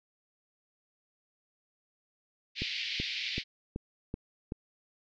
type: band-pass noise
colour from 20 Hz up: pink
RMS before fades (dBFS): -36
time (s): 2.55-3.44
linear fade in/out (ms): 50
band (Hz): 2100 to 4800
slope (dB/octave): 48
type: click train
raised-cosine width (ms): 3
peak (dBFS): -22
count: 6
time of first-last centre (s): 2.62-4.521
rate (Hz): 2.63
effects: none